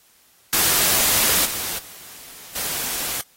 white noise with level steps, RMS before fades -18 / -27 / -41 / -26 dBFS, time 0.53-3.21 s, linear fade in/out 0 ms, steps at 1.45 / 1.78 / 2.55 s, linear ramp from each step 10 ms, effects white hiss -56 dBFS RMS until 3.36 s + AAC 48 kbps

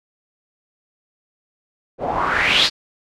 white noise with low-pass filter sweep, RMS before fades -18 dBFS, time 1.98-2.7 s, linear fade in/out 50 ms, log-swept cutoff 520 to 4600 Hz, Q 4.2, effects none

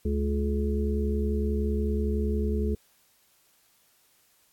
harmonic tone with a mistuned harmonic, 70.8 Hz, C#2, 37 cents sharp, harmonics 1 / 3 / 5 / 6, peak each -26 / -30 / -36 / -32 dBFS, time 0.05-2.75 s, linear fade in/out 5 ms, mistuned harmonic 1, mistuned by +47 cents, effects white hiss -64 dBFS RMS until 4.52 s + AAC 64 kbps

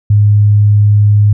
sine tone, 103.83 Hz, G#2, in tune, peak -4 dBFS, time 0.1-1.33 s, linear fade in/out 5 ms, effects none

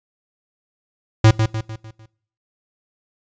square tone with echo, 110 Hz, A2, in tune, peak -8 dBFS, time 1.24-1.31 s, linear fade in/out 5 ms, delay 150 ms, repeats 5, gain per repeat -7 dB, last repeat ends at 2.06 s, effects noise-tail reverb RT60 0.6 s tail -22 dB re dry + resampled to 16000 Hz

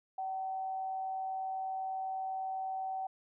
sine tone with amplitude modulation, 762 Hz, G5, 49 cents flat, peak -33 dBFS, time 0.18-3.07 s, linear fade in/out 5 ms, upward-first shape sine, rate 152 Hz, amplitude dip 30%, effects none

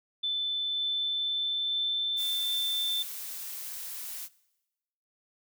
sine tone with pitch glide, 3520 to 3549 Hz, A7 to A7, 0 to +14 cents, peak -27 dBFS, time 0.23-3.03 s, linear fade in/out 10 ms, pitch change +14 cents, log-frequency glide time 0.6-2.52 s
blue noise, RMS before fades -39 dBFS, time 2.16-4.29 s, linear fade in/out 50 ms
effects noise-tail reverb RT60 1.0 s tail -21 dB re dry

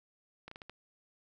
slowing click train, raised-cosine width 0.3 ms, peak -30 dBFS, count 5, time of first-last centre 0.48-0.696 s, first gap 34 ms, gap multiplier 1.32, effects none

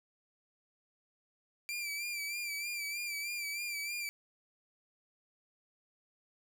sawtooth tone with vibrato, 2349 Hz, D7, in tune, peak -33 dBFS, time 1.69-4.09 s, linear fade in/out 0 ms, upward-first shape sine, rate 3.2 Hz, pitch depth 50 cents each way, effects none

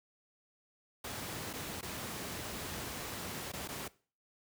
pink noise with dropouts, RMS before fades -41 dBFS, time 1.04-3.88 s, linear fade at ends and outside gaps 5 ms, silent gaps 1.531-1.535 / 1.811-1.827 / 3.52-3.534 / 3.677-3.687 s, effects noise-tail reverb RT60 0.4 s tail -20 dB re dry + high-pass 80 Hz 12 dB/octave

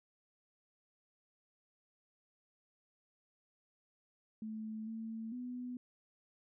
sine tone with pitch steps, 218.3 / 223.8 / 247.9 Hz, A3 / A3 / B3, -13 / +30 / +7 cents, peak -40 dBFS, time 4.42-5.77 s, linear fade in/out 2 ms, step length 450 ms, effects none

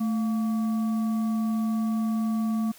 sine tone with frequency modulation, 220 Hz, A3, in tune, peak -23 dBFS, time 0-2.72 s, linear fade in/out 10 ms, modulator 921 Hz, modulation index 0.26, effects white hiss -51 dBFS RMS until 2.78 s

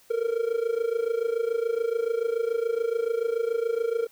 triangle tone with amplitude modulation, 461.5 Hz, A#4, 17 cents flat, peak -18 dBFS, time 0.1-4.07 s, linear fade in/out 10 ms, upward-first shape sine, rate 27 Hz, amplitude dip 85%, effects white hiss -58 dBFS RMS until 4.11 s

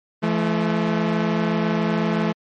sawtooth tone pair together, 168.92 / 216.6 Hz, E3 / A3, +43 / -27 cents, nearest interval major third, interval 430 cents, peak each -18 / -17 dBFS, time 0.22-2.33 s, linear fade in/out 20 ms, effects low-pass 3000 Hz 12 dB/octave + MP3 48 kbps

